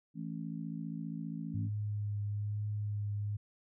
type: harmonic tone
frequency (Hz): 55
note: A1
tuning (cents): 0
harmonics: 3 / 4 / 5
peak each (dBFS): -40 / -42 / -44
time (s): 0.14-1.7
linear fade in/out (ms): 50
type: tone with vibrato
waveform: sine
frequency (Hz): 103.83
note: G#2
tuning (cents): 0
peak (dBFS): -33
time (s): 1.54-3.37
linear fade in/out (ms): 10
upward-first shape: triangle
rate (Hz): 1.1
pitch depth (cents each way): 19
effects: none